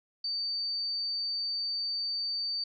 sine tone, 4595 Hz, D8, 39 cents flat, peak -30 dBFS, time 0.24-2.64 s, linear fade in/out 5 ms, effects none

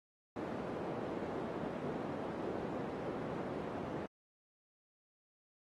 white band-pass noise, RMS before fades -41 dBFS, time 0.36-4.06 s, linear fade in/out 2 ms, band 160 to 490 Hz, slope 12 dB/octave, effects AAC 32 kbps

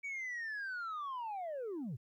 sine linear sweep, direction down, 2282 to 101.2 Hz, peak -36 dBFS, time 0.03-1.97 s, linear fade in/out 20 ms, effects tanh soft clip ceiling -37 dBFS + 13-bit

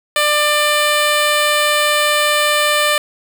10% pulse tone, 595 Hz, D5, 22 cents sharp, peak -4 dBFS, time 0.16-2.98 s, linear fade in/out 2 ms, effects 7-bit

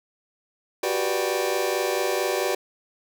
sawtooth chord, G major seventh, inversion third, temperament just, 367.5 / 392 / 490 / 588 Hz, F#4 / G4 / B4 / D5, -12 / 0 / -14 / +2 cents, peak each -24 dBFS, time 0.83-2.55 s, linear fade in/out 5 ms, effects none

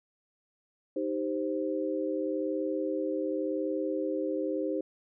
sine chord, C minor, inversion first, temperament equal, 311.1 / 392 / 523.3 Hz, Eb4 / G4 / C5, 0 / 0 / 0 cents, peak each -32 / -34 / -33 dBFS, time 0.96-4.81 s, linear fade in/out 5 ms, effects none

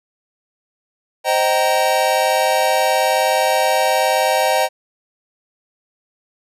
square chord, C minor seventh, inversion none, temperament equal with one note detuned, 523.3 / 622.3 / 770.1 / 932.3 Hz, C5 / Eb5 / G5 / Bb5, 0 / 0 / -31 / 0 cents, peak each -21 / -20 / -19 / -22 dBFS, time 1.24-4.69 s, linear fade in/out 50 ms, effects resampled to 32000 Hz

